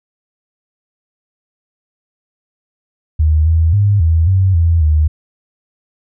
sine tone with pitch steps, 77.6 / 81.3 / 102 / 81.6 / 94.9 / 83.5 / 76.9 Hz, D#2 / E2 / G#2 / E2 / F#2 / E2 / D#2, -4 / -23 / -31 / -17 / +44 / +23 / -20 cents, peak -8 dBFS, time 3.19-5.08 s, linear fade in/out 10 ms, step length 270 ms, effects none

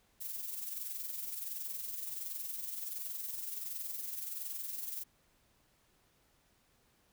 violet noise with amplitude modulation, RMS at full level -39 dBFS, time 0.2-5.04 s, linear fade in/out 20 ms, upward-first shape sine, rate 21.4 Hz, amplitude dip 50%, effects pink hiss -71 dBFS RMS until 7.12 s

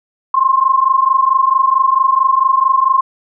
sine tone pair together, 1049 / 1073.5 Hz, C6 / C6, +4 / +44 cents, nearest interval unison, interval 40 cents, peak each -12 dBFS, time 0.34-3.01 s, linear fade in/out 5 ms, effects none

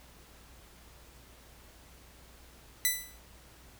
5% pulse tone with exponential decay, 1992 Hz, B6, 14 cents sharp, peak -12 dBFS, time 2.85-3.19 s, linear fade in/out 0 ms, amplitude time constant 73 ms, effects added 60 Hz sine -57 dBFS peak until 3.79 s + pink hiss -57 dBFS RMS until 3.79 s

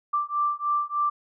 sine beating tone pair, 1174.7 / 1178 Hz, D6 / D6, 0 / +5 cents, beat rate 3.3 Hz, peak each -26 dBFS, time 0.13-1.1 s, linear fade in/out 10 ms, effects none

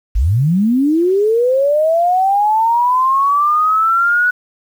sine linear sweep, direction up, 43.65 to 1480 Hz, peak -10 dBFS, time 0.15-4.31 s, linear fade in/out 10 ms, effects 7-bit

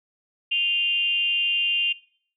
sine tone with frequency modulation, 2794 Hz, F7, in tune, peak -20 dBFS, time 0.51-1.93 s, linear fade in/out 10 ms, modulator 322 Hz, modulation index 0.58, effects noise-tail reverb RT60 0.6 s tail -23 dB re dry

